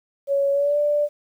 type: tone with pitch glide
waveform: sine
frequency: 558 to 588.1 Hz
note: C#5 to D5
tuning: +11 to +2 cents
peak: -17 dBFS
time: 0.27-1.09 s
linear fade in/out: 50 ms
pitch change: +91 cents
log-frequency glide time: 0.52-0.78 s
effects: 9-bit